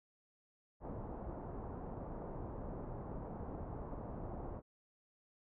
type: low-pass noise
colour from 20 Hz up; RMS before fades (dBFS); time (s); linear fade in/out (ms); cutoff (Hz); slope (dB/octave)
pink; -45; 0.8-4.62; 50; 950; 24
effects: none